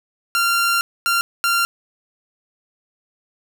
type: tone bursts at uneven times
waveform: sawtooth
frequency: 1383 Hz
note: F6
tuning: 17 cents flat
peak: -12 dBFS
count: 3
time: 0.35-0.81 / 1.06-1.21 / 1.44-1.65 s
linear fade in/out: 0 ms
effects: none